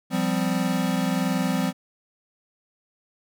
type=chord; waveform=square; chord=F suspended second; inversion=none; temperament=equal with one note detuned; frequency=174.61 / 196 / 256.4 Hz; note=F3 / G3 / C4; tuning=0 / 0 / -35 cents; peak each=-27 dBFS; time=0.1-1.73 s; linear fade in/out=50 ms; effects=none